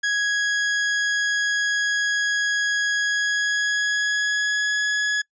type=tone with pitch glide; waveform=40% pulse; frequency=1661.2 to 1683.4 Hz; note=G#6 to G#6; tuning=0 to +23 cents; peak=-19 dBFS; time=0.03-5.22 s; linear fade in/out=10 ms; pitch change=+23 cents; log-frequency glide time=2.95-4.83 s; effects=noise-tail reverb RT60 0.1 s tail -26 dB re dry + resampled to 16000 Hz